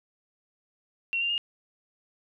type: tone with pitch steps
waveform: sine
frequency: 2734 / 2785 / 2837 Hz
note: F7 / F7 / F7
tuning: -37 / -5 / +27 cents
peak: -25 dBFS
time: 1.13-1.379 s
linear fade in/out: 0 ms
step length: 83 ms
effects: none